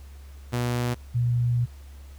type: tone pair in turn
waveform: sawtooth / sine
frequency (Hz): 121.6 / 120.76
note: B2 / B2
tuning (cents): -26 / -38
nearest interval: unison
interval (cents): 12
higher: first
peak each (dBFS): -20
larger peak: neither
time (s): 0.52-0.95 / 1.14-1.66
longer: second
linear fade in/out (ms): 20
effects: added 69 Hz sine -41 dBFS peak until 2.18 s + pink hiss -56 dBFS RMS until 2.18 s